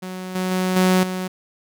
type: tone with level steps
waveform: sawtooth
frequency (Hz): 184.9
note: F#3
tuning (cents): -1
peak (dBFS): -25 / -17 / -15 / -10 / -20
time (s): 0.02-1.28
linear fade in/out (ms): 10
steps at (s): 0.35 / 0.51 / 0.76 / 1.03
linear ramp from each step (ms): 5
effects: none